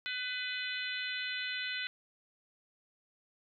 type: harmonic tone with a mistuned harmonic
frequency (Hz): 501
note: B4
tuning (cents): +25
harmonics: 3 / 4 / 5 / 6 / 7 / 8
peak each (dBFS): -40 / -41 / -42 / -43 / -43 / -44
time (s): 0.06-1.87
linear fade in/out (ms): 0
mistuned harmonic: 8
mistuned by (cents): +19
effects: none